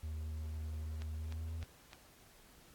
triangle tone with pitch glide, 77.78 to 81.27 Hz, D#2 to E2, 0 to -24 cents, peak -37 dBFS, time 0.03-1.64 s, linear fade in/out 5 ms, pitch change +76 cents, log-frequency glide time 1.14-1.53 s
click train, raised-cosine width 0.2 ms, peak -33 dBFS, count 4, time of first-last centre 1.02-1.932 s, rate 3.29 Hz
effects pink hiss -62 dBFS RMS until 2.74 s + AAC 64 kbps

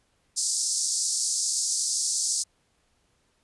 white band-pass noise, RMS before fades -27 dBFS, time 0.36-2.44 s, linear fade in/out 20 ms, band 4700 to 9100 Hz, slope 48 dB/octave, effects pink hiss -69 dBFS RMS until 3.43 s + resampled to 24000 Hz

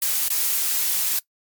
blue noise with dropouts, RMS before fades -22 dBFS, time 0.02-1.19 s, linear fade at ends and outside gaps 2 ms, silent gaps 0.284-0.302 s, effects noise-tail reverb RT60 0.1 s tail -20 dB re dry + MP3 96 kbps

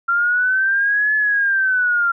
sine linear two-way sweep, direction up then down, 1375 to 1723 to 1375 Hz, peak -14 dBFS, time 0.08-2.12 s, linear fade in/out 10 ms, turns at 1.15 s, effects none

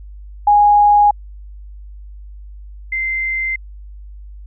sine tone pair in turn, 826 / 2081 Hz, G#5 / C7, -10 / -10 cents, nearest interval octave + major third, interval 1600 cents, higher second, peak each -7 / -17 dBFS, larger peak first, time 0.47-1.11 / 2.92-3.56 s, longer neither, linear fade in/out 5 ms, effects added 50 Hz sine -32 dBFS peak until 4.46 s

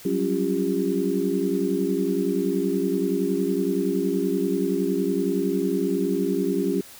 sine tone cluster, 185.2 / 195.9 / 276.4 / 347.7 / 398.2 Hz, F#3 / G3 / C#4 / F4 / G4, +2 / -1 / -5 / -8 / +27 cents, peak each -29 / -30 / -26 / -27 / -26 dBFS, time 0.05-6.81 s, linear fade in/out 5 ms, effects white hiss -45 dBFS RMS until 6.99 s

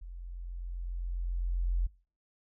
sine tone with level ramp, 43.75 Hz, F1, 4 cents sharp, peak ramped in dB -41 to -25 dBFS, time 0.01-1.87 s, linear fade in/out 10 ms, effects noise-tail reverb RT60 0.4 s tail -23 dB re dry

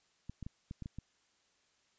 clicks, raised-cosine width 5 ms, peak -30 dBFS, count 7, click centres 0.296 / 0.427 / 0.465 / 0.711 / 0.823 / 0.859 / 0.986 s, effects white hiss -73 dBFS RMS until 1.98 s + resampled to 16000 Hz

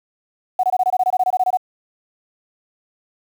sine tone bursts, 740 Hz, F#5, in tune, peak -13 dBFS, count 15, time 0.59-1.572 s, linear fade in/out 5 ms, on 44 ms, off 23 ms, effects 7-bit

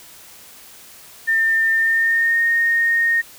sine tone with pitch glide, 1803 to 1849.4 Hz, A6 to A#6, +42 to -14 cents, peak -14 dBFS, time 1.27-3.22 s, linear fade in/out 20 ms, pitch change +44 cents, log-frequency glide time 1.75-2.42 s, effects white hiss -43 dBFS RMS until 3.38 s

